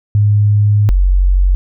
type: tone pair in turn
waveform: sine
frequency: 103.83 / 46.25 Hz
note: G#2 / F#1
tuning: 0 / 0 cents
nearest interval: octave + major second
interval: 1400 cents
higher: first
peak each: -7 dBFS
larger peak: neither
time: 0.15-0.89 / 0.89-1.55 s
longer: first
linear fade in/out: 0 ms
effects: none